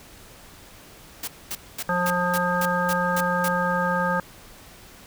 white noise bursts, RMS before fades -30 dBFS, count 9, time 1.23-3.484 s, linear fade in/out 5 ms, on 46 ms, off 230 ms
harmonic tone, 177.7 Hz, F3, 30 cents sharp, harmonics 1 / 3 / 5 / 7 / 9, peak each -27 / -27 / -27 / -27 / -27 dBFS, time 1.89-4.2 s, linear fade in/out 2 ms
effects pink hiss -47 dBFS RMS until 5.06 s

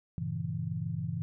sine chord, G diminished seventh, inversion none, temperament equal, 98 / 116.54 / 138.59 / 164.81 Hz, G2 / Bb2 / Db3 / Fb3, 0 / 0 / 0 / 0 cents, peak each -39 / -38 / -38 / -35 dBFS, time 0.18-1.22 s, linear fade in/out 0 ms, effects none

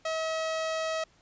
sawtooth tone, 641 Hz, E5, 49 cents flat, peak -25 dBFS, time 0.05-1.04 s, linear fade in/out 5 ms, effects pink hiss -63 dBFS RMS until 1.21 s + resampled to 16000 Hz

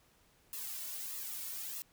blue noise with flanger, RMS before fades -42 dBFS, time 0.53-1.82 s, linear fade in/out 0 ms, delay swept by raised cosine 1.3 to 2.5 ms, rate 1.6 Hz, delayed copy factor -1, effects pink hiss -68 dBFS RMS until 1.92 s

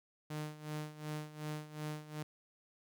sawtooth tone with tremolo, 152.1 Hz, D#3, 39 cents flat, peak -34 dBFS, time 0.3-2.23 s, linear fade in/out 5 ms, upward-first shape sine, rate 2.7 Hz, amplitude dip 80%, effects none

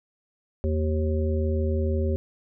harmonic tone with a mistuned harmonic, 77.2 Hz, D#2, 13 cents flat, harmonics 1 / 3 / 5 / 7, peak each -23 / -31 / -30 / -33 dBFS, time 0.64-2.16 s, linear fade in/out 0 ms, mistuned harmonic 1, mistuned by +86 cents, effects none

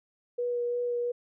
sine tone with vibrato, 483.4 Hz, B4, 37 cents flat, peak -27 dBFS, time 0.38-1.12 s, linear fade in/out 10 ms, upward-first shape sine, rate 2.9 Hz, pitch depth 12 cents each way, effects none

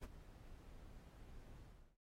brown noise with ADSR envelope, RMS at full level -42 dBFS, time 0.01-1.97 s, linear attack 25 ms, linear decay 31 ms, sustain -15 dB, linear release 360 ms, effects AAC 48 kbps

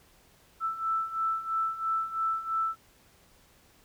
sine beating tone pair, 1321 / 1324 Hz, E6 / E6, +3 / +7 cents, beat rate 3 Hz, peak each -33 / -29 dBFS, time 0.6-2.76 s, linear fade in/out 50 ms, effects pink hiss -61 dBFS RMS until 3.84 s

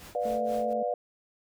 pink noise with tremolo, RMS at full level -46 dBFS, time 0-0.73 s, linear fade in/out 0 ms, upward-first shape sine, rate 4.1 Hz, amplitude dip 95%
sine chord, B diminished, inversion none, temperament just, 493.9 / 592.7 / 711.2 Hz, B4 / D5 / F5, 0 / +16 / +31 cents, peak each -31 dBFS, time 0.15-0.94 s, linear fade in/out 2 ms
harmonic tone, 223.5 Hz, A3, 27 cents sharp, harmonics 1 / 2 / 3, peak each -36 / -42 / -46 dBFS, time 0.25-0.83 s, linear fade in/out 5 ms
effects none

